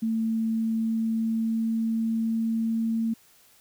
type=tone with pitch glide; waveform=sine; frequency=224 to 226.1 Hz; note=A3 to A3; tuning=+31 to +47 cents; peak=-23 dBFS; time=0.02-3.14 s; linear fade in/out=10 ms; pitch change=+16 cents; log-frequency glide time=0.49-3.03 s; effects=white hiss -58 dBFS RMS until 3.6 s